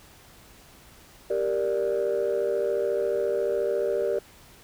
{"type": "chord", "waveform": "sine", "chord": "G minor", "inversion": "none", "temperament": "equal", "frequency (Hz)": [392, 466.2, 587.3], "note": ["G4", "Bb4", "D5"], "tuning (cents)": [0, 0, 0], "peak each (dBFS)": -26, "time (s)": [1.3, 4.19], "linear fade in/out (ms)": 5, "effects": ["tanh soft clip ceiling -18 dBFS", "pink hiss -52 dBFS RMS until 4.63 s"]}